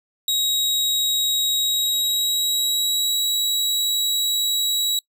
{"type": "tone with pitch glide", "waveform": "sawtooth", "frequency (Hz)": [3807, 3883], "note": ["A#7", "B7"], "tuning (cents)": [36, -30], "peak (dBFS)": -16, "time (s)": [0.28, 4.99], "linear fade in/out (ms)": 2, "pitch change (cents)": 34, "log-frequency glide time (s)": [1.59, 3.17], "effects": ["noise-tail reverb RT60 0.1 s tail -24 dB re dry"]}